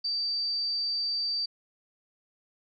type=tone; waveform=sine; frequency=4644 Hz; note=D8; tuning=20 cents flat; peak=-27 dBFS; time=0.04-1.46 s; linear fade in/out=10 ms; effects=none